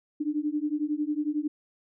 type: beating tone pair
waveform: sine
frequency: 293.7 / 304.7 Hz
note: D4 / D#4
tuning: 0 / -36 cents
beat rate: 11 Hz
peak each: -29 dBFS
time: 0.2-1.48 s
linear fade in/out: 10 ms
effects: none